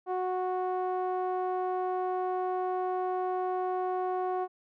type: tone with low-pass filter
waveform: sawtooth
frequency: 368 Hz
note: F#4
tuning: 9 cents flat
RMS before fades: -31 dBFS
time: 0.06-4.48 s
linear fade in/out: 50 ms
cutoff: 890 Hz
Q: 3.1
effects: none